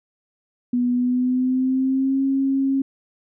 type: tone with pitch glide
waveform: sine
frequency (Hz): 245.3 to 270.6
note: B3 to C#4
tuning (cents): -12 to -42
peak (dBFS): -17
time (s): 0.73-2.82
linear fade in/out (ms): 5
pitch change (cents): +170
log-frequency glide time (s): 0.91-2.21
effects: none